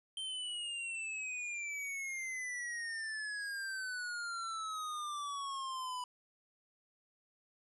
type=exponential sweep; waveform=square; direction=down; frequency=3136 to 987.8 Hz; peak=-39 dBFS; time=0.17-6.04 s; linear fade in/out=2 ms; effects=resampled to 24000 Hz